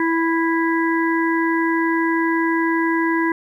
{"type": "harmonic tone", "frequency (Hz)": 329.6, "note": "E4", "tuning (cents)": 0, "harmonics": [1, 3, 5, 6], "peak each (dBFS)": [-18, -23, -25, -26], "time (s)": [0, 3.32], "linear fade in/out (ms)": 2, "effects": ["9-bit"]}